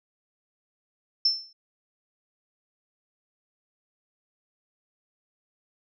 sine tone with exponential decay, 5330 Hz, E8, 18 cents sharp, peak -16 dBFS, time 1.25-1.53 s, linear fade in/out 5 ms, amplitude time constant 59 ms, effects none

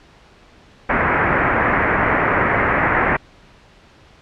white low-pass noise, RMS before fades -17 dBFS, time 0.89-3.17 s, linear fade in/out 10 ms, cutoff 2100 Hz, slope 48 dB/octave, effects pink hiss -48 dBFS RMS until 4.21 s + low-pass 4000 Hz 12 dB/octave

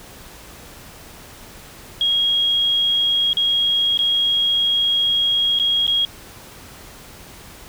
sine tone with dropouts, 3282 Hz, G#7, 21 cents flat, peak -15 dBFS, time 2.01-6.05 s, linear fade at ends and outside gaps 1 ms, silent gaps 3.331-3.37 / 3.974-3.99 / 5.589-5.598 / 5.867-5.878 s, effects pink hiss -41 dBFS RMS until 7.68 s

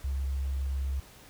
sine tone, 67.7 Hz, C#2, 40 cents flat, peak -28 dBFS, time 0.04-1 s, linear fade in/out 5 ms, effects pink hiss -53 dBFS RMS until 1.29 s

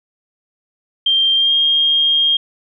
sine tone with pitch glide, 3173 to 3227 Hz, G7 to G7, +20 to +50 cents, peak -11 dBFS, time 1.06-2.37 s, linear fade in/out 5 ms, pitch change +30 cents, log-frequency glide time 1.35-1.53 s, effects none

